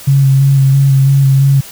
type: tone with vibrato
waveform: sine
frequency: 136.5 Hz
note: C#3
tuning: 26 cents flat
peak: -5 dBFS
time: 0.07-1.61 s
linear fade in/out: 10 ms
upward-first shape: square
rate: 3 Hz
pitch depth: 18 cents each way
effects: white hiss -32 dBFS RMS until 1.71 s